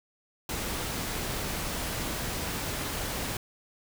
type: noise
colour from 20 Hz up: pink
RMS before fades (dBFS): -33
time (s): 0.49-3.37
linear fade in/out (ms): 2
effects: none